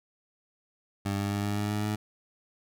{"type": "tone with pitch steps", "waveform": "20% pulse", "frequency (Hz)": [99.7, 100.68, 101.68, 102.68, 103.69, 104.72, 105.75], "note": ["G2", "G2", "G#2", "G#2", "G#2", "G#2", "G#2"], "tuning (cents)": [30, 47, -36, -19, -2, 15, 32], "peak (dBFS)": -23, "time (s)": [1.05, 1.96], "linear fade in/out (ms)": 10, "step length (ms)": 130, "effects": []}